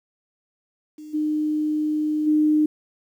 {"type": "tone with level steps", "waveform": "sine", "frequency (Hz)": 304.7, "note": "D#4", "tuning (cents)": -36, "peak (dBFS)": [-36, -20, -15], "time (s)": [0.98, 2.66], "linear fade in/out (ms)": 5, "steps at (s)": [1.13, 2.26], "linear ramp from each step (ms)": 20, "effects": ["9-bit"]}